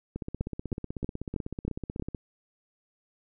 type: two click trains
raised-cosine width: 3 ms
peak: -17 / -21 dBFS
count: 6 / 33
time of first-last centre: 0.41-1.997 / 0.16-2.148 s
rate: 3.15 / 16.1 Hz
effects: none